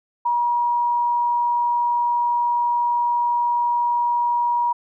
sine tone, 957 Hz, A#5, 45 cents sharp, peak -17 dBFS, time 0.25-4.73 s, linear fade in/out 10 ms, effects none

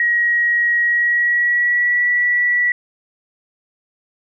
sine tone with pitch glide, 1899 to 1949 Hz, A#6 to B6, +32 to -23 cents, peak -13 dBFS, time 0-2.72 s, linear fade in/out 2 ms, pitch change +45 cents, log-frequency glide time 0.81-2.08 s, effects none

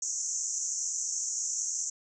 pink band-pass noise, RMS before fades -33 dBFS, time 0.02-1.9 s, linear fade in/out 5 ms, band 5900 to 7400 Hz, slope 96 dB/octave, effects none

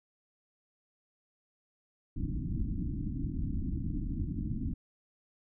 pink low-pass noise, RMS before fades -34 dBFS, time 2.16-4.74 s, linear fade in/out 5 ms, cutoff 320 Hz, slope 96 dB/octave, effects none

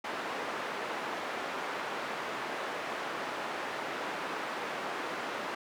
white band-pass noise, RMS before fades -37 dBFS, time 0.04-5.55 s, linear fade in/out 5 ms, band 290 to 1500 Hz, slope 12 dB/octave, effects none

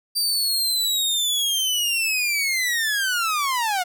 sawtooth linear sweep, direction down, 4699 to 698.5 Hz, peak -17 dBFS, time 0.15-3.84 s, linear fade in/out 20 ms, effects none

